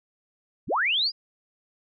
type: linear sweep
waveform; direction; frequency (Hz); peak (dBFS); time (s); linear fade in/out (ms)
sine; up; 35.85 to 5010; -21; 0.67-1.12; 50
effects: none